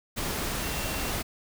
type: tone in noise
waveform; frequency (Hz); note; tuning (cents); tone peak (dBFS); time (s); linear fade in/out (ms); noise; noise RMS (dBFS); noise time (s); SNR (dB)
sine; 2734; F7; -37; -42; 0.62-1.12; 20; pink; -31; 0.16-1.23; -14
effects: none